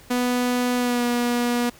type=tone with pitch glide; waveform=sawtooth; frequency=246.9 to 241.3 Hz; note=B3 to B3; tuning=0 to -40 cents; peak=-16 dBFS; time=0.1-1.7 s; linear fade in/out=10 ms; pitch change=-40 cents; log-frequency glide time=0.76-1.04 s; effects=pink hiss -49 dBFS RMS until 1.79 s